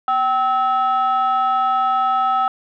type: tone pair together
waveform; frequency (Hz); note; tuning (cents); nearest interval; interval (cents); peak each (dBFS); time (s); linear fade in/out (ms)
sine; 771 / 1296.7; G5 / E6; -29 / -29; major sixth; 900; -16; 0.08-2.48; 2
effects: tanh soft clip ceiling -11 dBFS